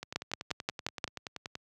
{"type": "two click trains", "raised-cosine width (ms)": 0.2, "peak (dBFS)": [-13, -21], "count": [6, 17], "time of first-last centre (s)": [[0.16, 1.042], [0.03, 1.554]], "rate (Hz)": [5.67, 10.5], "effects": ["high-pass 80 Hz 12 dB/octave"]}